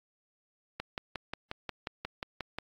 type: click train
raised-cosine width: 0.3 ms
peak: -19 dBFS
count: 11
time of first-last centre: 0.8-2.586 s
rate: 5.6 Hz
effects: AAC 48 kbps